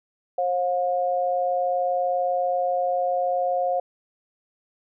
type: tone pair together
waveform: sine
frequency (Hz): 536 / 715.5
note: C5 / F5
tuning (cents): +42 / +42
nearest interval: perfect fourth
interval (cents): 500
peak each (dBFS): -24 / -23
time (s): 0.38-3.8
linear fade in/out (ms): 5
effects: none